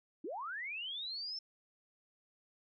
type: linear sweep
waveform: sine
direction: up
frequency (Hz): 266.7 to 5390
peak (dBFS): -39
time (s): 0.24-1.39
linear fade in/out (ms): 5
effects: none